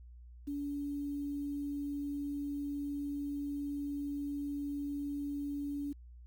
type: tone with quantisation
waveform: sine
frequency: 286.3 Hz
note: D4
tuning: 44 cents flat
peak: -35 dBFS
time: 0.47-5.93 s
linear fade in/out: 10 ms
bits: 10
effects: added 60 Hz sine -50 dBFS peak until 6.26 s